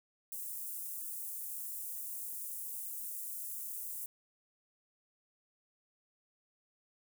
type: high-pass noise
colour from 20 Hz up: white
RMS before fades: -42 dBFS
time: 0.32-4.06 s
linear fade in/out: 2 ms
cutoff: 8700 Hz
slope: 24 dB/octave
effects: none